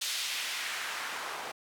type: noise with band-pass filter sweep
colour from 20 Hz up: white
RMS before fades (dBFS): -36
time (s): 0.01-1.52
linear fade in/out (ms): 10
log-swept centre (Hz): 4100 to 840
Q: 1.1
effects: none